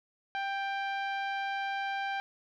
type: tone with low-pass filter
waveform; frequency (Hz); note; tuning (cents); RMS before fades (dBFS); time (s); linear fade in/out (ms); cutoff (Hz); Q
10% pulse; 788; G5; +9; -34; 0.35-2.2; 0; 1700; 0.6
effects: none